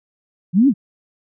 sine linear two-way sweep, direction up then down, 160 to 293.7 to 160 Hz, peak -9 dBFS, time 0.53-0.74 s, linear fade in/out 50 ms, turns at 0.68 s, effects none

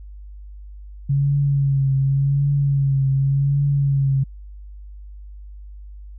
sine tone with vibrato, 138.59 Hz, C#3, in tune, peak -15 dBFS, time 1.09-4.24 s, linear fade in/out 10 ms, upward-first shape triangle, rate 0.88 Hz, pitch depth 46 cents each way, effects added 50 Hz sine -35 dBFS peak until 6.18 s

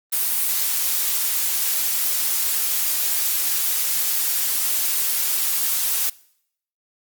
blue noise, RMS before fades -21 dBFS, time 0.12-6.1 s, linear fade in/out 10 ms, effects noise-tail reverb RT60 0.7 s tail -22 dB re dry + Opus 32 kbps

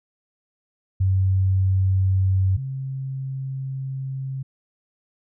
sine tone pair in turn, 94.9 / 133.74 Hz, F#2 / C3, +44 / +38 cents, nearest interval tritone, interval 594 cents, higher second, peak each -16 / -26 dBFS, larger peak first, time 1-2.57 / 2.57-4.43 s, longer second, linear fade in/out 10 ms, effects none

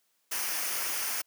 white noise with comb filter, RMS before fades -32 dBFS, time 0.31-1.22 s, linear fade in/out 10 ms, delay 0.26 ms, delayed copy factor -0.55, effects white hiss -73 dBFS RMS until 1.26 s + high-pass 200 Hz 12 dB/octave

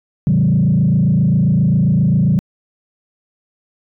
sine tone with frequency modulation, 160.7 Hz, E3, 44 cents flat, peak -9 dBFS, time 0.27-2.39 s, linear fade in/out 0 ms, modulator 27.5 Hz, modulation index 1.5, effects tanh soft clip ceiling -6 dBFS

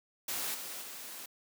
white noise with level steps, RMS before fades -36 / -42 / -45 dBFS, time 0.28-1.26 s, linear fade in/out 5 ms, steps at 0.54 / 0.81 s, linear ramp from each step 10 ms, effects high-pass 200 Hz 12 dB/octave

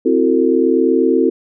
sine chord, F# half-diminished seventh, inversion second, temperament equal with one note detuned, 261.6 / 329.6 / 370 / 449.8 Hz, C4 / E4 / F#4 / A4, 0 / 0 / 0 / +38 cents, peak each -16 dBFS, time 0.05-1.3 s, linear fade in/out 10 ms, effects none

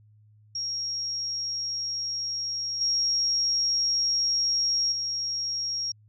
sine tone with level steps, 5588 Hz, F8, in tune, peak -28 / -22 / -27 dBFS, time 0.55-5.92 s, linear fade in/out 5 ms, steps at 2.81 / 4.92 s, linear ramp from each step 2 ms, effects added 106 Hz sine -54 dBFS peak until 6.08 s

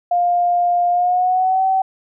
sine tone with pitch glide, 704 to 763.3 Hz, F5 to G5, +14 to -46 cents, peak -13 dBFS, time 0.11-1.82 s, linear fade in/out 5 ms, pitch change +140 cents, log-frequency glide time 0.9-1.64 s, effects none

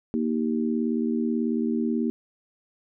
harmonic tone, 78.3 Hz, D#2, 11 cents sharp, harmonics 3 / 4 / 5, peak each -24 / -29 / -31 dBFS, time 0.14-2.1 s, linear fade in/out 0 ms, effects none

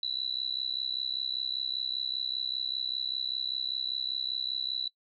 sine tone with amplitude modulation, 3961 Hz, B7, 4 cents sharp, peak -26 dBFS, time 0.03-4.88 s, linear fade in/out 2 ms, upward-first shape sine, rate 65.1 Hz, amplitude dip 100%, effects noise-tail reverb RT60 0.1 s tail -20 dB re dry

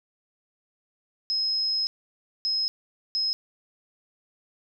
sine tone bursts at uneven times, 5130 Hz, E8, 48 cents flat, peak -23 dBFS, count 3, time 1.3-1.87 / 2.45-2.68 / 3.15-3.33 s, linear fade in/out 0 ms, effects none

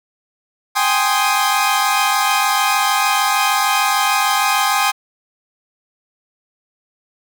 sawtooth chord, Ab major seventh, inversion third, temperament equal, 784 / 830.6 / 1046.5 / 1244.5 Hz, G5 / Ab5 / C6 / Eb6, 0 / 0 / 0 / 0 cents, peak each -16 dBFS, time 0.75-4.92 s, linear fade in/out 20 ms, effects none

